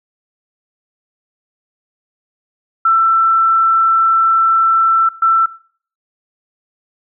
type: tone bursts at uneven times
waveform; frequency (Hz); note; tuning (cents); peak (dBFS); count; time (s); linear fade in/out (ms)
sine; 1336; E6; +23; -8; 2; 2.85-5.09 / 5.22-5.46; 5
effects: noise-tail reverb RT60 0.5 s tail -20 dB re dry